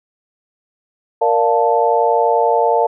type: chord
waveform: sine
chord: Bb major seventh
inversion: none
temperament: equal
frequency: 466.2 / 587.3 / 698.5 / 880 Hz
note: Bb4 / D5 / F5 / A5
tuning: 0 / 0 / 0 / 0 cents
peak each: -16 / -19 / -17 / -16 dBFS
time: 1.21-2.87 s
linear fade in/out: 10 ms
effects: none